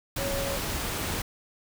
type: tone in noise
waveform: sine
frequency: 554.4 Hz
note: C#5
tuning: in tune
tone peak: -31 dBFS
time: 0.18-0.57 s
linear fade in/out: 5 ms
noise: pink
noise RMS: -31 dBFS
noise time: 0.16-1.22 s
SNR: -3 dB
effects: none